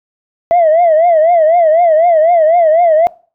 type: tone with vibrato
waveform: sine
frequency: 659.3 Hz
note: E5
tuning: in tune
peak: -4 dBFS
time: 0.51-3.07 s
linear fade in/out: 0 ms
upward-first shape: triangle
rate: 4 Hz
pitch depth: 150 cents each way
effects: noise-tail reverb RT60 0.4 s tail -24 dB re dry + tanh soft clip ceiling -3 dBFS